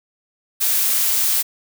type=noise; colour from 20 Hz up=blue; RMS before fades=-18 dBFS; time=0.6-1.43 s; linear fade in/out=20 ms; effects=none